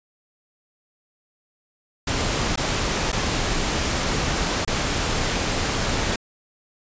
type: noise with dropouts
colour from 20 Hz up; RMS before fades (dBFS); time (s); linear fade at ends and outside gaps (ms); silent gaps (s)
pink; -23; 2.07-6.16; 5; 2.559-2.574 / 3.119-3.127 / 4.65-4.675
effects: resampled to 16000 Hz